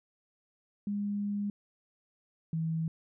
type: tone pair in turn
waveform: sine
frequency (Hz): 204 / 161.91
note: G#3 / E3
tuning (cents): -31 / -31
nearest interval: major third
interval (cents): 400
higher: first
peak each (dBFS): -30 / -29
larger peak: second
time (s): 0.87-1.5 / 2.53-2.88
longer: first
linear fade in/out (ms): 2
effects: none